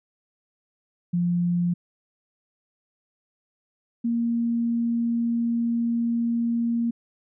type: tone pair in turn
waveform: sine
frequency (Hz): 174.61 / 233.7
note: F3 / A#3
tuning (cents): 0 / +5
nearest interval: perfect fourth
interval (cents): 505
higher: second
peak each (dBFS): -20 / -21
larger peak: first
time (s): 1.13-1.74 / 4.04-6.91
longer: second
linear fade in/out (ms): 10
effects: none